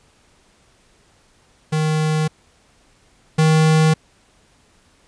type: tone pair in turn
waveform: square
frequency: 155.56 / 157.37 Hz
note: D#3 / D#3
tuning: 0 / +20 cents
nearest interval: unison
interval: 20 cents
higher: second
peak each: -17 / -12 dBFS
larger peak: second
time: 1.72-2.28 / 3.38-3.94 s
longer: neither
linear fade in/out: 10 ms
effects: pink hiss -56 dBFS RMS until 5.07 s + resampled to 22050 Hz